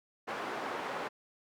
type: band-pass noise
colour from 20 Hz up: white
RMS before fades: -38 dBFS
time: 0.27-1.09 s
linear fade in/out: 20 ms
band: 290 to 1200 Hz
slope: 12 dB/octave
effects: none